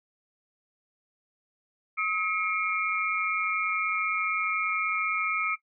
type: tone cluster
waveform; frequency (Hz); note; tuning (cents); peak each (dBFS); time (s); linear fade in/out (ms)
sine; 1275 / 2171 / 2360; D#6 / C#7 / D7; +42 / -37 / +8; -29 / -30 / -31; 1.97-5.56; 20
effects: noise-tail reverb RT60 0.1 s tail -18 dB re dry